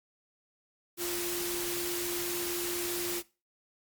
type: tone in noise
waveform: sine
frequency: 349.8 Hz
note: F4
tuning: 3 cents sharp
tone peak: -35 dBFS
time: 0.97-3.23 s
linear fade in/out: 50 ms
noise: white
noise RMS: -35 dBFS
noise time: 0.97-3.23 s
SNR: -3 dB
effects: noise-tail reverb RT60 0.3 s tail -20 dB re dry + Opus 48 kbps